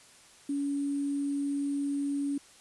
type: tone with sample-and-hold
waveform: sine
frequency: 282.6 Hz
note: C#4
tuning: 34 cents sharp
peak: -28 dBFS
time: 0.49-2.38 s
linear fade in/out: 5 ms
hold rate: 8820 Hz
effects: white hiss -56 dBFS RMS until 2.6 s + resampled to 24000 Hz